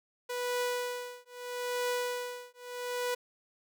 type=tone with tremolo; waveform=sawtooth; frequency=491.7 Hz; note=B4; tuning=8 cents flat; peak=-25 dBFS; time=0.29-3.15 s; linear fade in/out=10 ms; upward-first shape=triangle; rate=0.78 Hz; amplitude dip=100%; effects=none